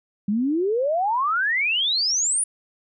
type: exponential sweep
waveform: sine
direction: up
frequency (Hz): 196 to 9956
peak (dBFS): -19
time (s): 0.28-2.44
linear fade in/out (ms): 5
effects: none